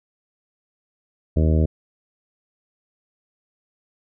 harmonic tone, 78.8 Hz, D#2, 23 cents sharp, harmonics 1 / 2 / 3 / 4 / 5 / 6 / 7 / 8, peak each -16 / -22 / -26 / -28 / -30 / -32 / -33 / -34 dBFS, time 1.36-1.66 s, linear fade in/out 10 ms, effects none

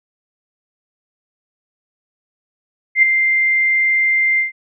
sine tone with ADSR envelope, 2093 Hz, C7, in tune, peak -5 dBFS, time 2.95-4.52 s, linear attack 78 ms, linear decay 5 ms, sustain -7 dB, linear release 130 ms, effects none

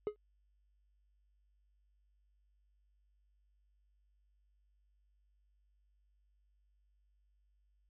triangle tone with exponential decay, 420 Hz, G#4, 19 cents sharp, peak -27 dBFS, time 0.07-0.16 s, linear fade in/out 0 ms, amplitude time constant 19 ms, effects added 50 Hz sine -70 dBFS peak until 7.89 s + resampled to 8000 Hz

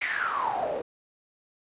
pink noise with band-pass filter sweep, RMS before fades -29 dBFS, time 0.01-0.82 s, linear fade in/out 10 ms, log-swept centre 2200 to 480 Hz, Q 9.4, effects resampled to 8000 Hz

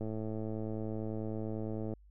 click train, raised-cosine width 2 ms, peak -26 dBFS, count 211, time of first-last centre 0.01-1.937 s, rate 109 Hz, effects added 50 Hz sine -56 dBFS peak until 2.1 s

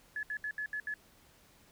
sine tone bursts at uneven times, 1709 Hz, G#6, 49 cents sharp, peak -34 dBFS, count 6, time 0.16-0.23 / 0.3-0.37 / 0.44-0.51 / 0.58-0.66 / 0.73-0.8 / 0.87-0.94 s, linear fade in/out 2 ms, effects pink hiss -63 dBFS RMS until 1.71 s

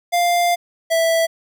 square tone pair in turn, 698.5 / 658.6 Hz, F5 / E5, 0 / -2 cents, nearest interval minor second, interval 102 cents, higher first, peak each -15 dBFS, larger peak neither, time 0.12-0.56 / 0.9-1.27 s, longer first, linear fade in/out 20 ms, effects none

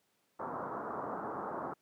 white low-pass noise, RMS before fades -39 dBFS, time 0.39-1.74 s, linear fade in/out 10 ms, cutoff 1300 Hz, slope 48 dB/octave, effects pink hiss -75 dBFS RMS until 1.81 s + high-pass 200 Hz 12 dB/octave

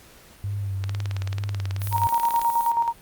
sine tone with vibrato, 98.8 Hz, G2, 14 cents sharp, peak -25 dBFS, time 0.44-2.07 s, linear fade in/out 0 ms, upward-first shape sine, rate 2.2 Hz, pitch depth 41 cents each way
click train, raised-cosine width 0.2 ms, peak -16 dBFS, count 30, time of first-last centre 0.84-2.416 s, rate 18.4 Hz
violet noise, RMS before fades -35 dBFS, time 1.79-2.73 s, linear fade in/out 50 ms
sine tone with tremolo, 932.3 Hz, A#5, in tune, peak -17 dBFS, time 1.91-2.93 s, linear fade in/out 50 ms, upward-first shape square, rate 9.3 Hz, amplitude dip 55%
effects pink hiss -50 dBFS RMS until 3.01 s + Opus 48 kbps

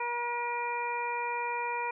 harmonic tone, 478.5 Hz, A#4, 45 cents sharp, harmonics 1 / 2 / 3 / 4 / 5, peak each -39 / -32 / -43 / -43 / -37 dBFS, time 0-1.91 s, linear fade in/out 5 ms, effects none

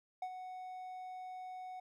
triangle tone with ADSR envelope, 740 Hz, F#5, in tune, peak -34 dBFS, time 0.22-1.8 s, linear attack 4 ms, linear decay 64 ms, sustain -8 dB, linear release 6 ms, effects none

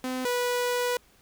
sawtooth tone pair in turn, 256 / 490.2 Hz, C4 / B4, -38 / -13 cents, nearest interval major seventh, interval 1125 cents, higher second, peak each -25 / -21 dBFS, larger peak second, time 0.04-0.25 / 0.25-0.97 s, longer second, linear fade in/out 2 ms, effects pink hiss -60 dBFS RMS until 1.21 s

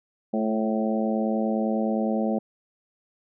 harmonic tone with a mistuned harmonic, 109.7 Hz, A2, 5 cents flat, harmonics 2 / 3 / 4 / 5 / 6 / 7, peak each -24 / -32 / -33 / -30 / -33 / -34 dBFS, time 0.33-2.39 s, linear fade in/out 10 ms, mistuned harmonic 3, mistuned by +38 cents, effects none

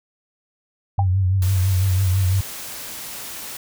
sine tone with vibrato, 94.1 Hz, F#2, 30 cents sharp, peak -15 dBFS, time 0.98-2.41 s, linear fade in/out 5 ms, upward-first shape triangle, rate 6 Hz, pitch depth 78 cents each way
sine tone with exponential decay, 796 Hz, G5, 26 cents sharp, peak -16 dBFS, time 0.99-1.07 s, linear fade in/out 2 ms, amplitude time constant 16 ms
white noise, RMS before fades -33 dBFS, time 1.42-3.57 s, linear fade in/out 2 ms
effects none

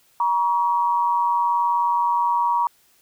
sine tone pair together, 950.9 / 1130 Hz, A#5 / C#6, +34 / +33 cents, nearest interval minor third, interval 299 cents, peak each -18 / -24 dBFS, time 0.2-2.67 s, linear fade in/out 2 ms, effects white hiss -59 dBFS RMS until 3.01 s

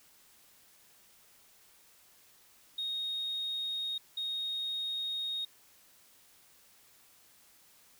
triangle tone bursts at uneven times, 3729 Hz, A#7, in tune, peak -30 dBFS, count 2, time 2.78-3.98 / 4.17-5.45 s, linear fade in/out 5 ms, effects tanh soft clip ceiling -30 dBFS + white hiss -62 dBFS RMS until 7.99 s

